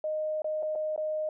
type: tone with dropouts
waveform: sine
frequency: 618 Hz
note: D#5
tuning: 12 cents flat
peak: -28 dBFS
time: 0.04-1.29 s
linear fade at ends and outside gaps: 2 ms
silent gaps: 0.42-0.444 / 0.626-0.63 / 0.753-0.757 / 0.962-0.977 s
effects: none